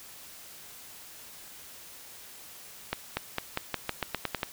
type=accelerating click train; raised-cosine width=0.3 ms; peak=-12 dBFS; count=11; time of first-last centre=2.93-4.431 s; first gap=240 ms; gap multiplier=0.89; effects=white hiss -48 dBFS RMS until 4.52 s